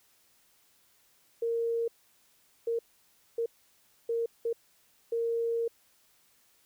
sine tone bursts at uneven times, 463.1 Hz, A#4, 11 cents flat, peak -27 dBFS, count 6, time 1.42-1.88 / 2.67-2.79 / 3.38-3.46 / 4.09-4.26 / 4.45-4.53 / 5.12-5.68 s, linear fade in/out 5 ms, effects white hiss -66 dBFS RMS until 6.65 s

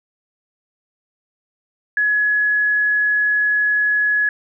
sine tone, 1689 Hz, G#6, 29 cents sharp, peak -14 dBFS, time 1.97-4.29 s, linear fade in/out 2 ms, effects none

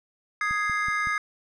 triangle chord, Ab major, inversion second, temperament equal, 1244.5 / 1661.2 / 2093 Hz, Eb6 / Ab6 / C7, 0 / 0 / 0 cents, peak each -26 / -27 / -27 dBFS, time 0.41-1.18 s, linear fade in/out 2 ms
click train, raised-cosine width 5 ms, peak -28 dBFS, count 4, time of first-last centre 0.51-1.072 s, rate 5.34 Hz
effects resampled to 24000 Hz

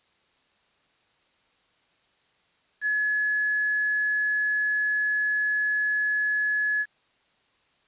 sine tone with quantisation, 1700 Hz, G#6, 40 cents sharp, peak -22 dBFS, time 2.81-6.86 s, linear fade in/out 50 ms, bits 7, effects white hiss -66 dBFS RMS until 7.87 s + resampled to 8000 Hz

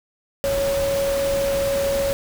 sine tone in noise, 554.4 Hz, C#5, in tune, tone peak -19 dBFS, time 0.44-2.13 s, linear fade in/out 0 ms, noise pink, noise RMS -29 dBFS, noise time 0.44-2.13 s, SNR +7 dB, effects none

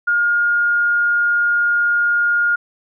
sine tone, 1421 Hz, F6, 30 cents sharp, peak -13 dBFS, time 0.07-2.56 s, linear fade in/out 10 ms, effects none

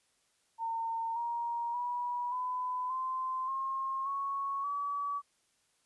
sine tone with pitch steps, 911 / 940.9 / 971.9 / 1003.8 / 1036.8 / 1070.9 / 1106.1 / 1142.5 Hz, A#5 / A#5 / B5 / B5 / C6 / C6 / C#6 / D6, -40 / +16 / -28 / +28 / -16 / +40 / -4 / -48 cents, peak -32 dBFS, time 0.58-5.22 s, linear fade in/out 50 ms, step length 580 ms, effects white hiss -73 dBFS RMS until 5.85 s + resampled to 24000 Hz

